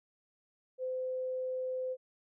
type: tone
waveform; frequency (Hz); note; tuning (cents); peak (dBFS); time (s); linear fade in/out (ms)
sine; 513; C5; -34; -33; 0.78-1.97; 50
effects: none